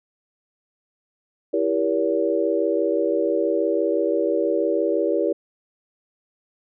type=chord; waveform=sine; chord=E diminished seventh; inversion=none; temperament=just; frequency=329.6 / 395.6 / 474.7 / 569.6 Hz; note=E4 / G4 / Bb4 / Db5; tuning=0 / +16 / +31 / +47 cents; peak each=-24 dBFS; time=1.53-5.33 s; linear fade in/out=10 ms; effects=none